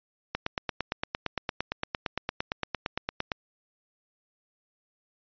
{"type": "click train", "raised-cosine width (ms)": 0.3, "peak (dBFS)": -12, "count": 27, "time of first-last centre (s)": [0.35, 3.318], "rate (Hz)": 8.76, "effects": ["resampled to 11025 Hz"]}